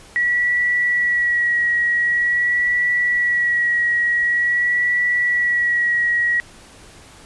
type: tone with vibrato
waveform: sine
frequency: 1928 Hz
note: B6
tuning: 42 cents flat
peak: -15 dBFS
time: 0.16-6.4 s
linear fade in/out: 0 ms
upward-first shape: sine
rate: 0.46 Hz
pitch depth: 19 cents each way
effects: pink hiss -44 dBFS RMS until 7.25 s + resampled to 24000 Hz